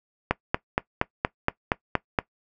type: click train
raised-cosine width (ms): 0.5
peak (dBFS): -5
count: 9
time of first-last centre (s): 0.31-2.188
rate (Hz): 4.26
effects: noise-tail reverb RT60 0.1 s tail -20 dB re dry